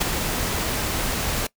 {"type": "noise with ADSR envelope", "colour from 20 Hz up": "pink", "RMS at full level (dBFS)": -18, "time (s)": [0, 1.47], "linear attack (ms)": 17, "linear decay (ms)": 12, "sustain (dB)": -7, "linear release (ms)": 6, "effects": ["noise-tail reverb RT60 0.1 s tail -21 dB re dry"]}